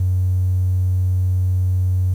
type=tone; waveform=triangle; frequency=92 Hz; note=F#2; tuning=9 cents flat; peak=-11 dBFS; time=0-2.14 s; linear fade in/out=5 ms; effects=tanh soft clip ceiling -12 dBFS + 8-bit